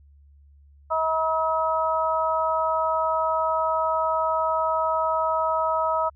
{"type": "harmonic tone", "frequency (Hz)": 320, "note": "D#4", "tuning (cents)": 49, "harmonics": [2, 3, 4], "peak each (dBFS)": [-25, -25, -25], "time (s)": [0.9, 6.1], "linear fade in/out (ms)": 20, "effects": ["added 71 Hz sine -50 dBFS peak until 6.15 s"]}